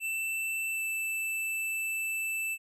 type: tone with pitch glide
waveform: square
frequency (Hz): 2663 to 2646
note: E7 to E7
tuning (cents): +17 to +6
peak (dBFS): -31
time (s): 0-2.58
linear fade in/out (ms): 50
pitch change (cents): -11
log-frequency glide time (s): 0.72-0.82
effects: none